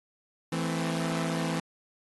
sawtooth chord, A minor, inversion second, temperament equal with one note detuned, 164.81 / 220 / 259.8 Hz, E3 / A3 / C4, 0 / 0 / -12 cents, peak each -26 / -32 / -30 dBFS, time 0.52-1.6 s, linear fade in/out 5 ms, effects AAC 32 kbps

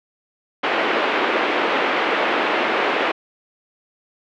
pink band-pass noise, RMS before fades -20 dBFS, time 0.63-3.12 s, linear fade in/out 10 ms, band 320 to 2900 Hz, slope 24 dB/octave, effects none

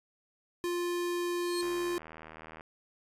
square tone, 350.1 Hz, F4, 4 cents sharp, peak -31 dBFS, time 0.64-1.98 s, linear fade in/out 0 ms
30% pulse tone with exponential growth, 4245 Hz, C8, 24 cents sharp, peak -31 dBFS, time 1.24-1.61 s, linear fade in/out 0 ms, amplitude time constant 80 ms
click train, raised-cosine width 0.5 ms, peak -31 dBFS, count 79, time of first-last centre 1.63-2.609 s, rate 79.7 Hz
effects resampled to 32000 Hz

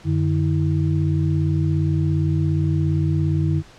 sine tone cluster, 93.3 / 150.6 / 324.4 Hz, F#2 / D3 / E4, +15 / +44 / -28 cents, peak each -21 / -19 / -26 dBFS, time 0.04-3.63 s, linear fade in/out 50 ms, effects pink hiss -47 dBFS RMS until 3.78 s + low-pass 6000 Hz 12 dB/octave

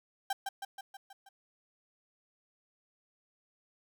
35% pulse tone with echo, 786 Hz, G5, 4 cents sharp, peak -28 dBFS, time 0.3-0.33 s, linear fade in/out 5 ms, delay 160 ms, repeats 6, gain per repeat -4 dB, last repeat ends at 1.29 s, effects none

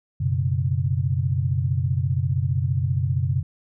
sine chord, F# suspended fourth, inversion none, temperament equal, 92.5 / 123.47 / 138.59 Hz, F#2 / B2 / C#3, 0 / 0 / 0 cents, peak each -24 dBFS, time 0.2-3.43 s, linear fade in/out 10 ms, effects none

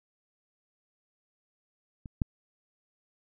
clicks, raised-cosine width 5 ms, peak -29 / -14 dBFS, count 2, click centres 2.058 / 2.218 s, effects none

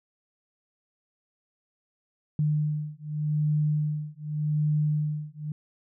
sine beating tone pair, 150.5 / 151.35 Hz, D3 / D#3, +43 / -48 cents, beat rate 0.85 Hz, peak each -27 dBFS, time 2.39-5.52 s, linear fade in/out 2 ms, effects none

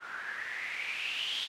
blue noise with low-pass filter sweep, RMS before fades -37 dBFS, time 0-1.48 s, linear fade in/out 50 ms, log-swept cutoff 1400 to 3400 Hz, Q 7.9, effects none

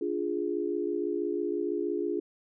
sine chord, D diminished, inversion none, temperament equal, 293.7 / 349.2 / 415.3 Hz, D4 / F4 / Ab4, 0 / 0 / 0 cents, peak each -34 / -31 / -32 dBFS, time 0.01-2.2 s, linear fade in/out 5 ms, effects none

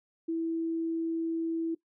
sine tone, 328.6 Hz, E4, 5 cents flat, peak -28 dBFS, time 0.28-1.75 s, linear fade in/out 10 ms, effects noise-tail reverb RT60 0.1 s tail -18 dB re dry

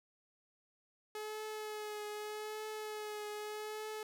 sawtooth tone with vibrato, 425.5 Hz, G#4, 42 cents sharp, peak -37 dBFS, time 1.15-4.03 s, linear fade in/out 2 ms, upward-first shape triangle, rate 0.82 Hz, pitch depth 27 cents each way, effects none

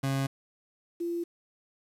30% pulse / sine tone pair in turn, 135.9 / 342.4 Hz, C#3 / F4, -34 / -34 cents, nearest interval octave + major third, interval 1600 cents, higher second, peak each -24 / -29 dBFS, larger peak first, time 0.03-0.27 / 1-1.24 s, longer neither, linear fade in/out 10 ms, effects resampled to 32000 Hz + 9-bit

